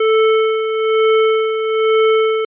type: tone with tremolo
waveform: square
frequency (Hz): 440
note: A4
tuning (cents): 0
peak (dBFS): -10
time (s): 0-2.45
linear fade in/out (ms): 5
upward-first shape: sine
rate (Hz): 1.1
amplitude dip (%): 55
effects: resampled to 8000 Hz